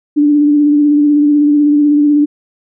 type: tone with vibrato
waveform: sine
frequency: 293.7 Hz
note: D4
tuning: in tune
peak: -6 dBFS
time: 0.16-2.26 s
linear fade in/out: 20 ms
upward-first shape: sine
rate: 16 Hz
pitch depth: 26 cents each way
effects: none